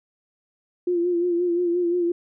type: tone with vibrato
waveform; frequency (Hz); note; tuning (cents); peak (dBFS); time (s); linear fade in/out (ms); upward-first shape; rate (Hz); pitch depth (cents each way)
sine; 349.2; F4; 0; -19; 0.87-2.12; 5; sine; 5.7; 45
effects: none